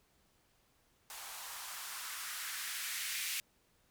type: noise with band-pass filter sweep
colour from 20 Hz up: violet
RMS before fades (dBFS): -42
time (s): 1.1-3.4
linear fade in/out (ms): 0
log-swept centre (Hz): 760 to 2300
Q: 1.9
effects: pink hiss -72 dBFS RMS until 3.9 s